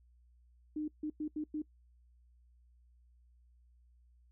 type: tone bursts at uneven times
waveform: sine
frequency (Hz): 304.3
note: D#4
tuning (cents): -38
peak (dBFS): -34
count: 5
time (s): 0.76-0.88 / 1.03-1.1 / 1.2-1.28 / 1.36-1.44 / 1.54-1.62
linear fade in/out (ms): 5
effects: noise-tail reverb RT60 0.1 s tail -22 dB re dry + added 60 Hz sine -62 dBFS peak until 4.31 s